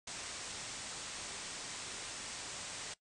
white low-pass noise, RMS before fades -45 dBFS, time 0.07-2.94 s, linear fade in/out 5 ms, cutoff 8900 Hz, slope 96 dB/octave, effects noise-tail reverb RT60 0.1 s tail -18 dB re dry

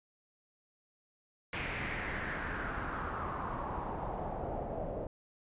pink noise with low-pass filter sweep, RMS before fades -38 dBFS, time 1.53-5.07 s, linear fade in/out 2 ms, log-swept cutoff 2400 to 570 Hz, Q 3.2, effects resampled to 8000 Hz

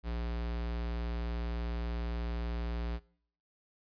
square tone, 58.27 Hz, A#1, in tune, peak -34 dBFS, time 0.03-3 s, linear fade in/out 50 ms, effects noise-tail reverb RT60 0.6 s tail -22 dB re dry + resampled to 11025 Hz

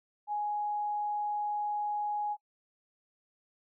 sine tone, 833 Hz, G#5, 5 cents sharp, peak -30 dBFS, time 0.27-2.37 s, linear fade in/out 50 ms, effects noise-tail reverb RT60 0.1 s tail -22 dB re dry

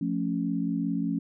sine chord, F augmented, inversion none, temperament equal, 174.61 / 220 / 277.2 Hz, F3 / A3 / C#4, 0 / 0 / 0 cents, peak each -30 / -31 / -29 dBFS, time 0.01-1.19 s, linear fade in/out 5 ms, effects none

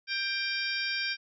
harmonic tone with a mistuned harmonic, 791 Hz, G5, 15 cents sharp, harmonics 2 / 3 / 4 / 5 / 6 / 7, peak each -34 / -34 / -39 / -41 / -36 / -38 dBFS, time 0.07-1.17 s, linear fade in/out 50 ms, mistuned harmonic 5, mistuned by -92 cents, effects none

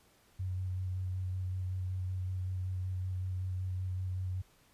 sine tone with vibrato, 92.5 Hz, F#2, in tune, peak -33 dBFS, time 0.39-4.42 s, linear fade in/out 10 ms, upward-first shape square, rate 5.3 Hz, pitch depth 13 cents each way, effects pink hiss -66 dBFS RMS until 4.73 s + resampled to 32000 Hz

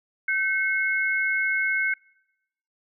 sine tone pair together, 1540.5 / 2176 Hz, G6 / C#7, -31 / -33 cents, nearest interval tritone, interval 598 cents, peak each -24 dBFS, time 0.28-1.94 s, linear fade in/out 5 ms, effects noise-tail reverb RT60 0.9 s tail -25 dB re dry

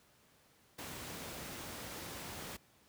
pink noise, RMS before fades -45 dBFS, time 0.78-2.57 s, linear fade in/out 10 ms, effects pink hiss -67 dBFS RMS until 2.88 s + high-pass 80 Hz 12 dB/octave

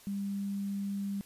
sine tone, 199.2 Hz, G3, 28 cents sharp, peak -32 dBFS, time 0.07-1.21 s, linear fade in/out 0 ms, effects white hiss -57 dBFS RMS until 1.25 s + resampled to 32000 Hz

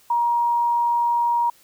sine tone, 947 Hz, A#5, 27 cents sharp, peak -17 dBFS, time 0.1-1.5 s, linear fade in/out 5 ms, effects white hiss -55 dBFS RMS until 1.63 s

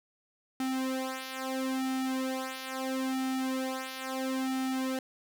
sawtooth tone with flanger, 262 Hz, C4, 2 cents sharp, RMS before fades -33 dBFS, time 0.6-4.99 s, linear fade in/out 2 ms, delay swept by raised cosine 1.8 to 3.7 ms, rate 0.75 Hz, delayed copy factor -0.95, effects none

